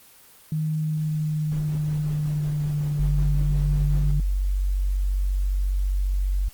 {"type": "tone with pitch glide", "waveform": "sine", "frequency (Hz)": [155.56, 145.98], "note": ["D#3", "D3"], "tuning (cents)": [0, -10], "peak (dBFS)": -22, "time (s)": [0.52, 4.2], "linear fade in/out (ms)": 2, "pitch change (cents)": -110, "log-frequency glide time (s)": [0.79, 3.29]}
{"type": "noise with tremolo", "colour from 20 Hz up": "brown", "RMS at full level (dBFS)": -36, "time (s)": [1.51, 4.12], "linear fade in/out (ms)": 10, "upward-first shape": "sine", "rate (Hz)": 5.4, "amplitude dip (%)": 45}
{"type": "tone", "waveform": "sine", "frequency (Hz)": 47.33, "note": "F#1", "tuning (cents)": 40, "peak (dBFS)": -20, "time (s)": [2.99, 6.49], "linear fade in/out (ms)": 10}
{"effects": ["white hiss -51 dBFS RMS until 6.53 s", "Opus 24 kbps"]}